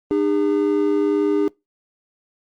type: tone pair together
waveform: triangle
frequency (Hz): 302.9 / 404.8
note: D#4 / G#4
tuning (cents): -46 / -44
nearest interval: perfect fourth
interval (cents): 502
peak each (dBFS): -17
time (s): 0.11-1.48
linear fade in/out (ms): 0
effects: noise-tail reverb RT60 0.2 s tail -24 dB re dry + Opus 32 kbps